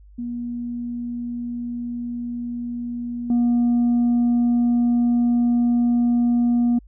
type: tone with level steps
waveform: sine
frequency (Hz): 239.6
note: A#3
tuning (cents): +48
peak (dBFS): -25 / -13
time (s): 0.18-6.79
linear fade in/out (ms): 10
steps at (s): 3.3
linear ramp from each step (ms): 2
effects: tanh soft clip ceiling -14 dBFS + added 50 Hz sine -44 dBFS peak until 6.87 s